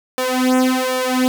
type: tone with flanger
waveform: sawtooth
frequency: 255.9 Hz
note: C4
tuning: 38 cents flat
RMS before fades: -17 dBFS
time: 0.18-1.28 s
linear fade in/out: 0 ms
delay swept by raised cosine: 1.7 to 3.8 ms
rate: 1.3 Hz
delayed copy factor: +0.95
effects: none